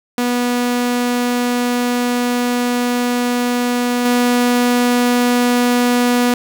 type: tone with level steps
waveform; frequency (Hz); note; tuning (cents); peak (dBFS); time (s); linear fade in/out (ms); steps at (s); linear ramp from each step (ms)
sawtooth; 244.2; B3; -19; -11 / -8; 0.18-6.34; 2; 4.05; 5
effects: 7-bit